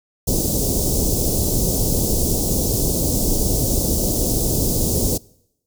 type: band-stop noise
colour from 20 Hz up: pink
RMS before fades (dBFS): -19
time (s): 0.27-5.18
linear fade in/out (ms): 10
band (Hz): 560 to 5500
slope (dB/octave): 24
effects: noise-tail reverb RT60 0.8 s tail -24 dB re dry